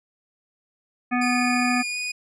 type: harmonic tone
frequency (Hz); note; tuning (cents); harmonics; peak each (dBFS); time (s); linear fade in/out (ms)
246.9; B3; 0; 1 / 3 / 5 / 7 / 9 / 10; -22 / -27 / -29 / -30 / -32 / -32; 1.11-1.83; 20
type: tone with pitch glide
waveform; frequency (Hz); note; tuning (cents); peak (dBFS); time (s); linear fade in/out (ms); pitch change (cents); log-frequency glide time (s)
sawtooth; 2435 to 2470; D#7 to D#7; -38 to -13; -23; 1.21-2.12; 10; +25; 1.88-1.97
effects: resampled to 22050 Hz